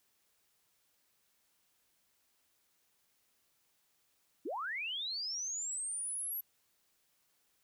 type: linear sweep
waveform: sine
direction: up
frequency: 243.6 to 11840 Hz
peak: -36 dBFS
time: 4.45-6.41 s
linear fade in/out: 10 ms
effects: white hiss -75 dBFS RMS until 7.63 s